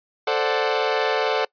sawtooth chord, D dominant seventh, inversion second, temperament equal, 440 / 523.3 / 587.3 / 740 Hz, A4 / C5 / D5 / F#5, 0 / 0 / 0 / 0 cents, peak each -19 / -22 / -23 / -22 dBFS, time 0.27-1.45 s, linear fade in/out 5 ms, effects noise-tail reverb RT60 0.1 s tail -24 dB re dry + resampled to 11025 Hz

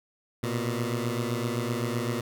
15% pulse beating tone pair, 116.54 / 124.34 Hz, A#2 / B2, 0 / +12 cents, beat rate 7.8 Hz, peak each -23 / -25 dBFS, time 0.43-2.21 s, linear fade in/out 5 ms, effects none

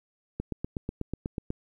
click train, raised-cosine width 3 ms, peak -18 dBFS, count 10, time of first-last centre 0.4-1.504 s, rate 8.15 Hz, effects 10-bit

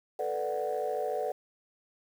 sine chord, B minor seventh, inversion third, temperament equal, 440 / 493.9 / 587.3 / 740 Hz, A4 / B4 / D5 / F#5, 0 / 0 / 0 / 0 cents, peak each -34 dBFS, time 0.19-1.32 s, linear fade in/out 5 ms, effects tanh soft clip ceiling -22 dBFS + 9-bit

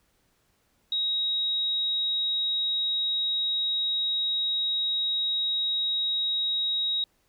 sine tone, 3800 Hz, A#7, 33 cents sharp, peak -24 dBFS, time 0.92-7.04 s, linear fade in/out 2 ms, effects pink hiss -69 dBFS RMS until 7.28 s

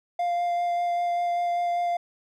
triangle tone with vibrato, 698.5 Hz, F5, in tune, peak -21 dBFS, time 0.19-1.97 s, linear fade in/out 5 ms, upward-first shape sine, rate 5.1 Hz, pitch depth 9 cents each way, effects none

